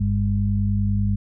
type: harmonic tone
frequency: 50.2 Hz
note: G1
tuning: 42 cents sharp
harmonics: 1 / 2 / 4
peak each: -25 / -20 / -24 dBFS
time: 0-1.16 s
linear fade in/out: 10 ms
effects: none